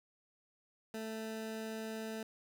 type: tone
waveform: 20% pulse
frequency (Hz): 220.8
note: A3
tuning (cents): +6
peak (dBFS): -35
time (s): 0.94-2.23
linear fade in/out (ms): 2
effects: none